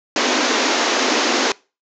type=band-pass noise; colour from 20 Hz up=pink; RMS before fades=-18 dBFS; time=0.16-1.52 s; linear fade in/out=2 ms; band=230 to 6900 Hz; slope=96 dB/octave; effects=noise-tail reverb RT60 0.3 s tail -23 dB re dry